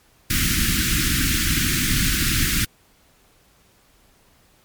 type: band-stop noise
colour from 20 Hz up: pink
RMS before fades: -20 dBFS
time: 0.3-2.65 s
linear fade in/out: 5 ms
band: 320 to 1400 Hz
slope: 48 dB/octave
effects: pink hiss -57 dBFS RMS until 4.64 s + MP3 96 kbps